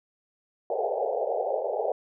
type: band-pass noise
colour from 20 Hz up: pink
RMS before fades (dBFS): -28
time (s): 0.7-1.92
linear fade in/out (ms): 2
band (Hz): 410 to 810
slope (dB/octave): 96
effects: none